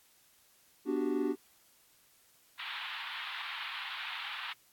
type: chord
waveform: triangle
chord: G major seventh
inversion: first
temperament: equal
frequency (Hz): 246.9 / 293.7 / 370 / 392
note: B3 / D4 / F#4 / G4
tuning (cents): 0 / 0 / 0 / 0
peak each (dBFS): -35 / -31 / -33 / -34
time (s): 0.85-1.36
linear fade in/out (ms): 50
type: band-pass noise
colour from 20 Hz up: white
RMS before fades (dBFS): -41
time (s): 2.59-4.53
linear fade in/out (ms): 5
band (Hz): 870 to 3700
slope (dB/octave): 48
effects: white hiss -65 dBFS RMS until 4.72 s + AAC 64 kbps